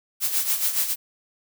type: noise with tremolo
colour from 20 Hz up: blue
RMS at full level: -21 dBFS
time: 0.2-0.96 s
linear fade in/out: 50 ms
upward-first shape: sine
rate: 7.1 Hz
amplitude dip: 65%
effects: none